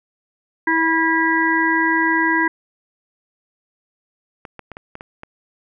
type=harmonic tone; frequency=325.6 Hz; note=E4; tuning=21 cents flat; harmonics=1 / 3 / 5 / 6; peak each=-20 / -20 / -20 / -20 dBFS; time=0.67-2.48 s; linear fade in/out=5 ms
type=clicks; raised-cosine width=0.5 ms; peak=-19 dBFS; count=7; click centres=4.452 / 4.593 / 4.717 / 4.769 / 4.954 / 5.009 / 5.234 s
effects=none